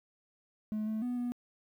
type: tone with pitch steps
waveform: triangle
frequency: 214.5 / 218.1 / 246.1 / 243.6 Hz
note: A3 / A3 / B3 / B3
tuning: -44 / -15 / -6 / -24 cents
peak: -29 dBFS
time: 0.72-1.32 s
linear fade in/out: 0 ms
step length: 150 ms
effects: tanh soft clip ceiling -26 dBFS + 11-bit